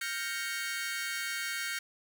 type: chord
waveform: sawtooth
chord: G half-diminished seventh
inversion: third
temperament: equal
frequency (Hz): 1396.9 / 1568 / 1864.7 / 2217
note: F6 / G6 / Bb6 / Db7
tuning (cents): 0 / 0 / 0 / 0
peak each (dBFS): -37 / -35 / -36 / -35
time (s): 0.01-1.79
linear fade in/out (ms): 5
effects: none